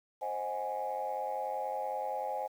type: chord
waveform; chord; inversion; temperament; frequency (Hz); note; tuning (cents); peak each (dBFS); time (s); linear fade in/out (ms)
sine; Ab dominant seventh; first; equal with one note detuned; 526.3 / 622.3 / 740 / 830.6; C5 / Eb5 / Gb5 / Ab5; +10 / 0 / 0 / 0; -38 / -40 / -40 / -35; 0.21-2.48; 20
effects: tanh soft clip ceiling -26 dBFS + 10-bit